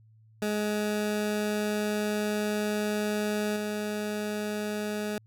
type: tone with level steps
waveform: 20% pulse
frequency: 210 Hz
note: G#3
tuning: 19 cents sharp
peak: -22 / -25 dBFS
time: 0.42-5.18 s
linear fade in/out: 2 ms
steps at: 3.56 s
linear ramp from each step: 5 ms
effects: added 110 Hz sine -55 dBFS peak until 5.26 s